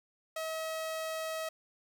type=tone; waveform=sawtooth; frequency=640 Hz; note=D#5; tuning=49 cents sharp; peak=-31 dBFS; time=0.36-1.49 s; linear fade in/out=5 ms; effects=none